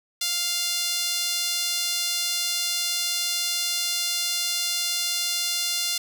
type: tone with high-pass filter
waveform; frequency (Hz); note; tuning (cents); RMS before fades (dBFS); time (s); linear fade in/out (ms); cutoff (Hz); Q
sawtooth; 698.5; F5; 0; -26; 0.21-5.98; 5; 4000; 1.4
effects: none